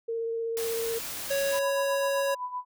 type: tone with vibrato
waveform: sine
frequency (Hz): 457.7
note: A#4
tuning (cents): -32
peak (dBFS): -28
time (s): 0.08-0.99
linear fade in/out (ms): 10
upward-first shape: triangle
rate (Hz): 16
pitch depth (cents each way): 14
type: noise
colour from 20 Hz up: white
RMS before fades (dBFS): -36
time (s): 0.57-1.59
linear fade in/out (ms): 0
type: tone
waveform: square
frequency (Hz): 554.4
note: C#5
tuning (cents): 0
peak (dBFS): -26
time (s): 1.3-2.35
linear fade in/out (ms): 10
type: tone with tremolo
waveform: sine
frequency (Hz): 995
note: B5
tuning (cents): +13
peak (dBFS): -29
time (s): 1.51-2.65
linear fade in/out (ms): 50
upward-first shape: sine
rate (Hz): 7.8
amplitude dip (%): 70
effects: none

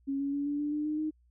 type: tone with pitch steps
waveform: sine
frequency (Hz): 275.2 / 279.8 / 284.6 / 289.4 / 294.3 / 299.2 / 304.3 / 309.4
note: C#4 / C#4 / C#4 / D4 / D4 / D4 / D#4 / D#4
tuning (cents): -12 / +16 / +46 / -25 / +4 / +32 / -38 / -10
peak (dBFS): -29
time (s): 0.07-1.11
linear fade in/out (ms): 20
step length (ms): 130
effects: added 60 Hz sine -62 dBFS peak until 1.3 s

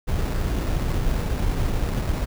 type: noise with sample-and-hold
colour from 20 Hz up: brown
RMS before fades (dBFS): -23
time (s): 0.07-2.26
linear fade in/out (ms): 20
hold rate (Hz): 3150
effects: none

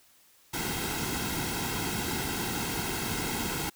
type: noise with comb filter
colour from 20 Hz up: pink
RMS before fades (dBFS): -32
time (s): 0.53-3.7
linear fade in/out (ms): 10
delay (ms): 1.7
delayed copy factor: -0.7
effects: white hiss -61 dBFS RMS until 3.75 s

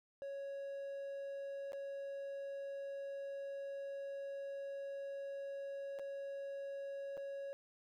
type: tone with dropouts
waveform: triangle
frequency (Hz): 554.4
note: C#5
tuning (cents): 0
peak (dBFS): -40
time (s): 0.22-7.53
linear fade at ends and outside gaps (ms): 0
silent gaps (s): 1.721-1.732 / 5.988-5.995 / 7.17-7.176
effects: none

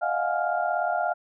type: tone cluster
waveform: sine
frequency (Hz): 615 / 698 / 735 / 835 / 1399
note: D#5 / F5 / F#5 / G#5 / F6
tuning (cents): -20 / -1 / -12 / +9 / +3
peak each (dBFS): -31 / -26 / -31 / -32 / -31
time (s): 0.01-1.14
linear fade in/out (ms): 20
effects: none

